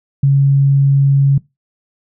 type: tone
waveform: sine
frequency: 138.59 Hz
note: C#3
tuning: in tune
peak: -7 dBFS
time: 0.23-1.38 s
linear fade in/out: 5 ms
effects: noise-tail reverb RT60 0.2 s tail -21 dB re dry